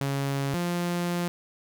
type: tone pair in turn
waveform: sawtooth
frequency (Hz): 138.59 / 174.61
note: C#3 / F3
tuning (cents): 0 / 0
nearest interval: major third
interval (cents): 400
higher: second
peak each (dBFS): -22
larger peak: neither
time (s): 0.01-0.54 / 0.54-1.28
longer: second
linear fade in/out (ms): 0
effects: none

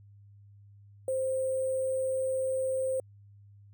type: tone with sample-and-hold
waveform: sine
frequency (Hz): 523.3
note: C5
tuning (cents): 0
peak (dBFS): -27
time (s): 1.08-3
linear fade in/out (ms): 2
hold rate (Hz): 8820
effects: added 101 Hz sine -52 dBFS peak until 3.73 s

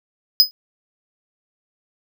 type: tone with exponential decay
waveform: square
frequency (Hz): 5020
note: D#8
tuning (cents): +15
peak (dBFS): -5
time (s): 0.4-0.51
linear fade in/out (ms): 0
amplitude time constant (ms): 23
effects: none

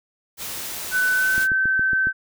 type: noise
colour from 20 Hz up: white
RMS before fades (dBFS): -31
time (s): 0.37-1.48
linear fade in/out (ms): 50
type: tone with pitch glide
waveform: sine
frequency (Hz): 1500 to 1543.1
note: F#6 to G6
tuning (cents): +23 to -28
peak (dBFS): -17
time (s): 0.91-2.13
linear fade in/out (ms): 50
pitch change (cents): +49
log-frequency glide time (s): 1.1-1.44
type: click train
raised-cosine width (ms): 3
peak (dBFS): -20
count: 6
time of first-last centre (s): 1.38-2.071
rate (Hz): 7.24
effects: none

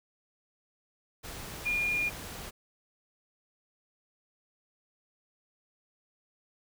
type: tone in noise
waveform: sine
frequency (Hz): 2423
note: D#7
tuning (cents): -47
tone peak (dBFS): -27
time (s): 1.65-2.1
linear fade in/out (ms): 20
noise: pink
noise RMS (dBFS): -42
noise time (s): 1.23-2.51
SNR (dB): +12
effects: none

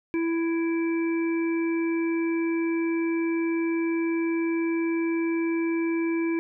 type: harmonic tone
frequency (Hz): 331.8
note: E4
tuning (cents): +11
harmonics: 1 / 3 / 5 / 7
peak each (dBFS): -23 / -40 / -42 / -36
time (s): 0.14-6.39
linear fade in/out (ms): 0
effects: none

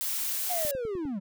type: noise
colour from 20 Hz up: blue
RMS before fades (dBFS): -31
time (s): 0.01-0.71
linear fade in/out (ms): 0
type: linear sweep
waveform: triangle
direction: down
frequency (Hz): 740 to 179.3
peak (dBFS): -28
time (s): 0.49-1.2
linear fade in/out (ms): 20
type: click train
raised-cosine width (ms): 3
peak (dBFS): -28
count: 5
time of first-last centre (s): 0.65-1.054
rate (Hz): 9.91
effects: none

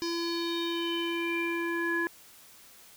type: tone with low-pass filter sweep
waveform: square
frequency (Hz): 338.4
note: E4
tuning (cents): +45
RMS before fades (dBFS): -31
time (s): 0.02-2.07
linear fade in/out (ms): 0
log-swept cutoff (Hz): 5200 to 1600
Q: 6.6
effects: white hiss -54 dBFS RMS until 2.96 s

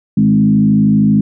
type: tone with frequency modulation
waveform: sine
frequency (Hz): 207.7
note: G#3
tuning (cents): 0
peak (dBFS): -7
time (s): 0.17-1.21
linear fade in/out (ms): 5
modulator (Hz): 53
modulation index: 1
effects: none

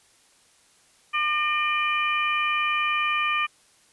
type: harmonic tone with a mistuned harmonic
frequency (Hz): 600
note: D5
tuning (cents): +37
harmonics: 2 / 3 / 4 / 5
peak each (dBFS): -25 / -31 / -25 / -32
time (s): 1.13-3.47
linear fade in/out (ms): 20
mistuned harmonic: 3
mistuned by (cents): +28
effects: white hiss -59 dBFS RMS until 3.92 s + resampled to 24000 Hz

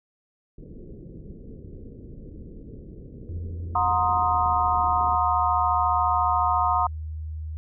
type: low-pass noise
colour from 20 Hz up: pink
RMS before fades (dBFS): -41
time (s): 0.58-5.16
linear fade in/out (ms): 5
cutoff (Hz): 470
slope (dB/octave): 48
type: tone with pitch glide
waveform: sine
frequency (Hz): 85.5 to 77.95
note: F2 to D#2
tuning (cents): -36 to +4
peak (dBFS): -30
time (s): 3.29-7.57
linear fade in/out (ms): 0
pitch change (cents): -160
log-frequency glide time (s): 4.16-4.6
type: chord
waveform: sine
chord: C half-diminished seventh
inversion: second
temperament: equal with one note detuned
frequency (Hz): 725.6 / 932.3 / 1046.5 / 1244.5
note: Gb5 / Bb5 / C6 / Eb6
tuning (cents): -34 / 0 / 0 / 0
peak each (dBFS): -25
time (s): 3.75-6.87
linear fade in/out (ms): 5
effects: none

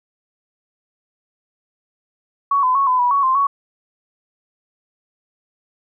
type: tone with pitch steps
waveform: sine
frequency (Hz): 1119 / 1015 / 1105 / 1011 / 977 / 1118 / 1046 / 1118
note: C#6 / B5 / C#6 / B5 / B5 / C#6 / C6 / C#6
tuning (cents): +16 / +47 / -6 / +40 / -19 / +14 / -1 / +14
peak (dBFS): -13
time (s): 2.51-3.47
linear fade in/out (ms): 5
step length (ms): 120
effects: none

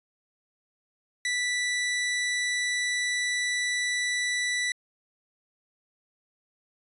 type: tone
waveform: sawtooth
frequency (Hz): 1970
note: B6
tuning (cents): -5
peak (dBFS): -22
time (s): 1.25-4.72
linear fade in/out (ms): 2
effects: resampled to 24000 Hz

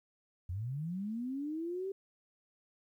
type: linear sweep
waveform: sine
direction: up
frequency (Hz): 82.41 to 395.3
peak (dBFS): -35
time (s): 0.49-1.92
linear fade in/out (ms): 5
effects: 12-bit

